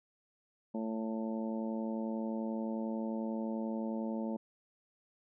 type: harmonic tone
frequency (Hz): 111.3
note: A2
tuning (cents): +20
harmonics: 2 / 3 / 4 / 5 / 6 / 7 / 8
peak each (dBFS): -35 / -43 / -47 / -43 / -50 / -56 / -48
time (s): 0.74-4.37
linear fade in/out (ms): 10
effects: none